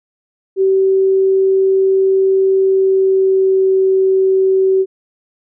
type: tone with pitch glide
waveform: sine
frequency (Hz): 383.9 to 381.2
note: G4 to G4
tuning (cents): -36 to -48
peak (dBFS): -9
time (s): 0.56-4.86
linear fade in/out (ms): 50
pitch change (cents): -12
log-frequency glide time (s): 2.57-3.71
effects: none